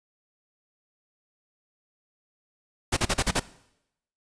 pink noise bursts, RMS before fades -23 dBFS, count 6, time 2.92-3.399 s, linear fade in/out 10 ms, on 49 ms, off 37 ms, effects noise-tail reverb RT60 0.8 s tail -19 dB re dry + resampled to 22050 Hz

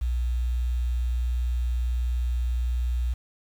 sine tone, 60.7 Hz, B1, 29 cents flat, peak -22 dBFS, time 0.01-3.14 s, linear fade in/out 10 ms, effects tanh soft clip ceiling -18 dBFS + 8-bit

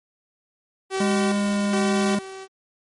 sawtooth tone with tremolo, 383.3 Hz, G4, 39 cents flat, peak -19 dBFS, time 0.9-2.48 s, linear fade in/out 50 ms, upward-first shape square, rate 1.2 Hz, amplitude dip 75%
square tone, 203.9 Hz, G#3, 32 cents flat, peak -21 dBFS, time 1-2.19 s, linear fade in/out 5 ms
effects MP3 48 kbps

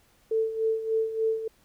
sine tone with tremolo, 444.4 Hz, A4, 17 cents sharp, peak -21 dBFS, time 0.31-1.48 s, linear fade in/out 5 ms, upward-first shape sine, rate 3.4 Hz, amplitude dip 70%, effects pink hiss -63 dBFS RMS until 1.64 s

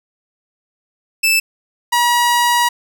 sawtooth tone pair in turn, 2637 / 960.2 Hz, E7 / B5, 0 / -49 cents, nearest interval octave + perfect fourth, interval 1749 cents, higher first, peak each -8 dBFS, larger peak neither, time 1.23-1.4 / 1.92-2.69 s, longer second, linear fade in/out 10 ms, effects none

